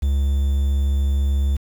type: tone with quantisation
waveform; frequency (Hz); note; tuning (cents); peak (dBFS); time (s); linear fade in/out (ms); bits
triangle; 69.1; C#2; -5; -14; 0.02-1.57; 10; 7
effects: none